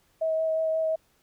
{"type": "tone with vibrato", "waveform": "sine", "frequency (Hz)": 640, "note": "D#5", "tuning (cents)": 49, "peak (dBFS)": -23, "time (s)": [0.21, 0.96], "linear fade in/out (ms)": 10, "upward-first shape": "sine", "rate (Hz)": 5.6, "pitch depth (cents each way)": 11, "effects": ["pink hiss -66 dBFS RMS until 1.22 s"]}